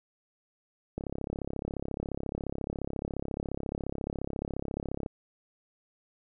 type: click train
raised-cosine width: 2 ms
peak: -20 dBFS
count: 141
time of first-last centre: 0.98-5.062 s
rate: 34.3 Hz
effects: none